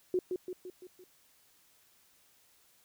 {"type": "tone with echo", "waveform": "sine", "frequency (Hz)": 365.1, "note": "F#4", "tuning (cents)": -23, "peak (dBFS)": -26, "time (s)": [0.14, 0.19], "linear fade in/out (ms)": 2, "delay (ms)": 170, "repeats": 5, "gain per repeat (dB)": -5, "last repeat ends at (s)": 1.04, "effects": ["white hiss -66 dBFS RMS until 2.84 s"]}